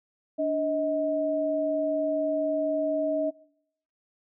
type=tone pair together; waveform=sine; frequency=292 / 632.1 Hz; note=D4 / D#5; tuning=-10 / +27 cents; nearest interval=octave + minor second; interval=1337 cents; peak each=-29 / -25 dBFS; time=0.38-3.31 s; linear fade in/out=20 ms; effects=noise-tail reverb RT60 0.7 s tail -23 dB re dry